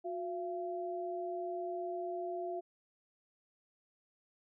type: tone pair together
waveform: sine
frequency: 361.1 / 682 Hz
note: F#4 / F5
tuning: -42 / -41 cents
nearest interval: major seventh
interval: 1101 cents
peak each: -39 / -39 dBFS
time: 0.04-2.61 s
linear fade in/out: 20 ms
effects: none